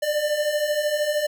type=beating tone pair; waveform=square; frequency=587.3 / 600.3 Hz; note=D5 / D5; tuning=0 / +38 cents; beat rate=13 Hz; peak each=-28 / -23 dBFS; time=0.02-1.27 s; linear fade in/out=10 ms; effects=none